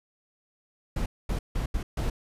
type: noise bursts at uneven times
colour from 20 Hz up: brown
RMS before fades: -28 dBFS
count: 5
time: 0.96-1.06 / 1.29-1.39 / 1.55-1.66 / 1.74-1.83 / 1.97-2.1 s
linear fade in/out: 5 ms
effects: resampled to 32000 Hz